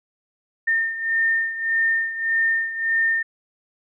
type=beating tone pair; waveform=sine; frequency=1815 / 1816.7 Hz; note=A#6 / A#6; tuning=-47 / -45 cents; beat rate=1.7 Hz; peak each=-20 / -25 dBFS; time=0.67-3.23 s; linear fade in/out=10 ms; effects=none